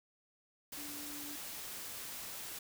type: tone in noise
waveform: sine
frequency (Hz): 292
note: D4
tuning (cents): -10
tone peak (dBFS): -49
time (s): 0.77-1.36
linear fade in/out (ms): 5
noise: white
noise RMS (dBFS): -45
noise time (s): 0.72-2.59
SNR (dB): -7
effects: none